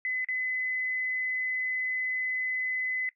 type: tone with dropouts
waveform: sine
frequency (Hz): 2021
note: B6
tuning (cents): +39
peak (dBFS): -28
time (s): 0.05-3.09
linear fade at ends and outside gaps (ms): 1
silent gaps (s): 0.246-0.286
effects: noise-tail reverb RT60 0.1 s tail -18 dB re dry